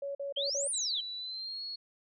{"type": "tone bursts", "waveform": "sine", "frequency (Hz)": 560, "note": "C#5", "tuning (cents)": 18, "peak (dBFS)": -34, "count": 4, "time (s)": [0.02, 0.675], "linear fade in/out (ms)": 5, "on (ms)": 130, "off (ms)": 45}
{"type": "exponential two-way sweep", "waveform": "sine", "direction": "up then down", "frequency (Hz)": [3031, 9730, 3031], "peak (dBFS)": -31, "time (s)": [0.36, 1.01], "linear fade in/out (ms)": 10, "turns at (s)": 0.7}
{"type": "tone with pitch glide", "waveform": "sine", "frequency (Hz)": [3951, 4334], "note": ["B7", "C#8"], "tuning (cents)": [0, -40], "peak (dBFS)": -37, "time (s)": [0.73, 1.76], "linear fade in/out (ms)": 10, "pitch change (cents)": 160, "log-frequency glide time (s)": [1.17, 1.62]}
{"effects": []}